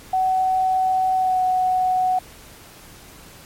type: tone with pitch glide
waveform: sine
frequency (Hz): 751 to 740.7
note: F#5 to F#5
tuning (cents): +26 to +2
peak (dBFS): -16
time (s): 0.13-2.19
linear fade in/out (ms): 5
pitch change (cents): -24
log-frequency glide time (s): 1.16-1.39
effects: pink hiss -44 dBFS RMS until 3.45 s + MP3 64 kbps